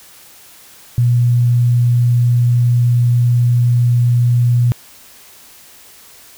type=tone; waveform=sine; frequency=120.9 Hz; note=B2; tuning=36 cents flat; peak=-9 dBFS; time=0.98-4.72 s; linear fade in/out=0 ms; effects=white hiss -42 dBFS RMS until 6.37 s